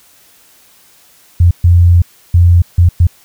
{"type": "tone bursts at uneven times", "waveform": "sine", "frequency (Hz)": 87.1, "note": "F2", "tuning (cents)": -4, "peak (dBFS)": -3, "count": 5, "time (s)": [[1.4, 1.51], [1.64, 2.02], [2.34, 2.62], [2.78, 2.89], [3, 3.07]], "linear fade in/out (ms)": 5, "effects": ["white hiss -46 dBFS RMS until 3.24 s"]}